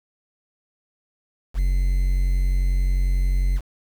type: tone with quantisation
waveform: triangle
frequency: 45.61 Hz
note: F#1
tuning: 24 cents flat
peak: -15 dBFS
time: 1.54-3.61 s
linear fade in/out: 50 ms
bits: 7
effects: none